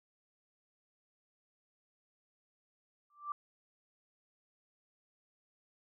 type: tone with exponential growth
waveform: sine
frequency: 1174.7 Hz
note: D6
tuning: in tune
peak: -32 dBFS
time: 3.1-3.32 s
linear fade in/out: 2 ms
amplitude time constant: 46 ms
effects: none